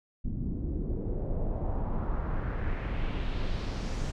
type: noise with low-pass filter sweep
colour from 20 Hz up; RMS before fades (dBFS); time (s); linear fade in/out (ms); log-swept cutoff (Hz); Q
brown; -31; 0.24-4.12; 20; 210 to 7200; 1.9
effects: none